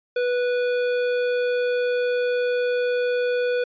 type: tone with tanh clipping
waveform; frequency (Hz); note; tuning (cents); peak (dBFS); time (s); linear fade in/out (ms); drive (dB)
sine; 491.9; B4; -7; -22; 0.16-3.64; 5; 16
effects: resampled to 11025 Hz